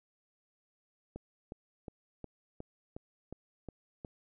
click train, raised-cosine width 2 ms, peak -29 dBFS, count 9, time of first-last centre 1.16-4.048 s, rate 2.77 Hz, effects none

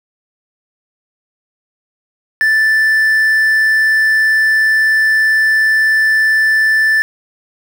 triangle tone with quantisation, 1761 Hz, A6, 1 cent sharp, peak -7 dBFS, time 2.41-7.02 s, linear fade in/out 0 ms, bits 6, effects none

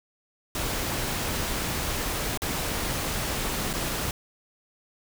pink noise with dropouts, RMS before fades -29 dBFS, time 0.55-4.11 s, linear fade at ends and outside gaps 2 ms, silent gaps 2.375-2.419 / 3.731-3.736 s, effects none

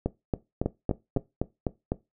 two click trains, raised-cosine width 2 ms, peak -12 / -12 dBFS, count 6 / 5, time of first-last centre 0.66-1.919 / 0.06-1.171 s, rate 3.97 / 3.6 Hz, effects noise-tail reverb RT60 0.2 s tail -18 dB re dry

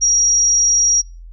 sine tone, 5690 Hz, F8, 31 cents sharp, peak -11 dBFS, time 0.01-1.02 s, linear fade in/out 20 ms, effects noise-tail reverb RT60 0.3 s tail -26 dB re dry + added 42 Hz sine -33 dBFS peak until 1.32 s

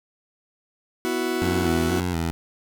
40% pulse chord, B suspended fourth, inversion none, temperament just, 246.9 / 329.3 / 370.4 Hz, B3 / E4 / F#4, 0 / -2 / +2 cents, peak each -29 / -27 / -25 dBFS, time 1.05-2 s, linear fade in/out 0 ms
15% pulse tone with vibrato, 86.1 Hz, F2, 24 cents flat, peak -17 dBFS, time 1.42-2.31 s, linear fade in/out 0 ms, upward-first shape square, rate 2.1 Hz, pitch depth 71 cents each way
effects none

